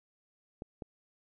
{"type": "clicks", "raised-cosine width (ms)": 2, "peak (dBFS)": [-27, -27], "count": 2, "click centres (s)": [0.621, 0.822], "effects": []}